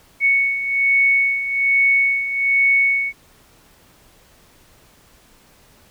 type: beating tone pair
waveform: sine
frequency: 2217 / 2218.2 Hz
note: C#7 / C#7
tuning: 0 / +1 cents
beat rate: 1.2 Hz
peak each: -21 / -15 dBFS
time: 0.2-3.13 s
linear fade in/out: 50 ms
effects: pink hiss -52 dBFS RMS until 5.9 s